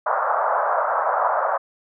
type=band-pass noise; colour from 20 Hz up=pink; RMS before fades=-21 dBFS; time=0.06-1.58 s; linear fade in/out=10 ms; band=580 to 1400 Hz; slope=48 dB/octave; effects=none